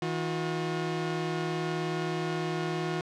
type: tone pair together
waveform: sawtooth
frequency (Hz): 160.14 / 359.5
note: E3 / F#4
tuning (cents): -50 / -50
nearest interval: octave + major second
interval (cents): 1400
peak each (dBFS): -28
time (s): 0.02-3.01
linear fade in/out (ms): 2
effects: low-pass 5000 Hz 12 dB/octave